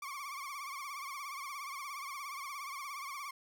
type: tone with vibrato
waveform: 30% pulse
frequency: 1121 Hz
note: C#6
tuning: 19 cents sharp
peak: -38 dBFS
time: 0.02-3.31 s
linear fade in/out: 5 ms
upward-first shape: triangle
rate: 17 Hz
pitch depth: 120 cents each way
effects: none